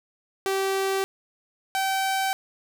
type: tone pair in turn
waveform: sawtooth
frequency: 387.2 / 771.1 Hz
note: G4 / G5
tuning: -21 / -29 cents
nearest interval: octave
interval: 1192 cents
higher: second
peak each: -19 dBFS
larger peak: neither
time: 0.46-1.04 / 1.75-2.33 s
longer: neither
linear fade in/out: 0 ms
effects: none